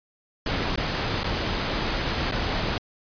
pink noise with dropouts, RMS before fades -26 dBFS, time 0.46-2.78 s, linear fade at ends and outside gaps 2 ms, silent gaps 0.759-0.775 / 1.234-1.242 / 2.313-2.321 s, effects resampled to 11025 Hz

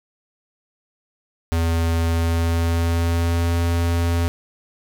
square tone with pitch glide, 83 to 85.04 Hz, E2 to F2, +12 to -46 cents, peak -18 dBFS, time 1.52-4.28 s, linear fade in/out 0 ms, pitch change +42 cents, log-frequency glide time 2.01-3.59 s, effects none

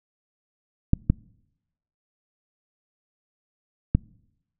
clicks, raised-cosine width 5 ms, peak -5 dBFS, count 3, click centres 0.934 / 1.1 / 3.95 s, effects noise-tail reverb RT60 0.9 s tail -26 dB re dry

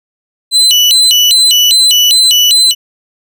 35% pulse tone with vibrato, 3463 Hz, A7, 28 cents flat, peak -3 dBFS, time 0.51-2.75 s, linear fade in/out 50 ms, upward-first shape square, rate 2.5 Hz, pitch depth 270 cents each way, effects none

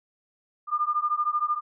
sine beating tone pair, 1200 / 1213 Hz, D6 / D#6, +37 / -44 cents, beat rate 13 Hz, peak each -26 dBFS, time 0.67-1.61 s, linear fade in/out 50 ms, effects none

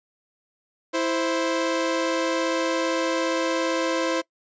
sawtooth tone pair together, 329.7 / 523.3 Hz, E4 / C5, 0 / 0 cents, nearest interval minor sixth, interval 800 cents, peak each -21 dBFS, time 0.93-4.22 s, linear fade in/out 20 ms, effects noise-tail reverb RT60 0.1 s tail -22 dB re dry + resampled to 16000 Hz

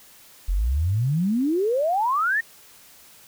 sine exponential sweep, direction up, 41.3 to 1882 Hz, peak -19 dBFS, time 0.48-2.41 s, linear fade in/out 10 ms, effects white hiss -50 dBFS RMS until 3.27 s

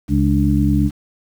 harmonic tone with a mistuned harmonic, 69 Hz, C#2, 7 cents flat, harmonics 1 / 2 / 3 / 4, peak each -18 / -18 / -18 / -18 dBFS, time 0.08-0.91 s, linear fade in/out 50 ms, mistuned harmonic 4, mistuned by +100 cents, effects 7-bit

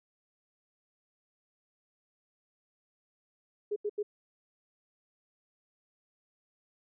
sine tone bursts, 415.3 Hz, G#4, in tune, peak -29 dBFS, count 3, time 3.71-4.03 s, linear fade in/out 10 ms, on 52 ms, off 82 ms, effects none

